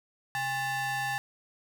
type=ring-modulated tone; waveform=square; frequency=470.4 Hz; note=A#4; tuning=16 cents sharp; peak=-27 dBFS; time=0.35-1.18 s; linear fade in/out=0 ms; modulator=1280 Hz; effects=none